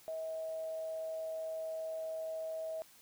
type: tone with amplitude modulation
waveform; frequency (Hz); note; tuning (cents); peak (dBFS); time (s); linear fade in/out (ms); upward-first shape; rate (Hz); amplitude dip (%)
sine; 641; E5; -49; -36; 0.08-2.82; 0; sine; 161; 25
effects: white hiss -61 dBFS RMS until 3.01 s